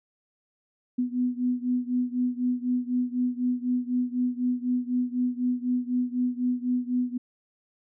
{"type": "beating tone pair", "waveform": "sine", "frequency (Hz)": [247, 251], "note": ["B3", "B3"], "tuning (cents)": [0, 28], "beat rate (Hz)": 4, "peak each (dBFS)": [-26, -28], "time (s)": [0.98, 7.18], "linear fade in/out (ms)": 10, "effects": []}